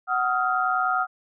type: tone cluster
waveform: sine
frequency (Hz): 744 / 1259 / 1389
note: F#5 / D#6 / F6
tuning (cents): +9 / +20 / -10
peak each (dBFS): -25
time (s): 0.07-1.07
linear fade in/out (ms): 50
effects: none